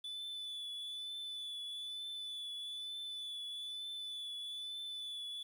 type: tone with vibrato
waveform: triangle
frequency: 3474 Hz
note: A7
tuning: 23 cents flat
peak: -40 dBFS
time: 0.04-5.43 s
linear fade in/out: 5 ms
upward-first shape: triangle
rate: 1.1 Hz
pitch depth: 29 cents each way
effects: 11-bit